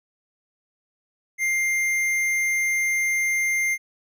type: tone with tanh clipping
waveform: triangle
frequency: 2100 Hz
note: C7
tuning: 6 cents sharp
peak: -22 dBFS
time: 1.38-3.78 s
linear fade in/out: 50 ms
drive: 17 dB
effects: none